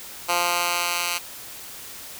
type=tone with high-pass filter sweep; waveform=10% pulse; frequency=174.61 Hz; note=F3; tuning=in tune; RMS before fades=-24 dBFS; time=0.28-1.19 s; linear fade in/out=20 ms; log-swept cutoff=820 to 2000 Hz; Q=0.72; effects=white hiss -39 dBFS RMS until 2.19 s